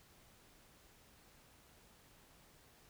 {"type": "silence", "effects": ["pink hiss -65 dBFS RMS until 2.89 s"]}